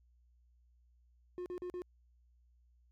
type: tone bursts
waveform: triangle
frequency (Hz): 358.7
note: F4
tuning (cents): +46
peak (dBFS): -37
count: 4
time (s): 1.38-1.819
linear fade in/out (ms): 0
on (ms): 79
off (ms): 41
effects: added 60 Hz sine -65 dBFS peak until 2.91 s